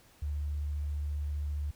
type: tone with vibrato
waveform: sine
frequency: 73.42 Hz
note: D2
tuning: in tune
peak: -31 dBFS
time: 0.22-1.71 s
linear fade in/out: 5 ms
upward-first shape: square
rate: 15 Hz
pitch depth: 8 cents each way
effects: pink hiss -61 dBFS RMS until 1.75 s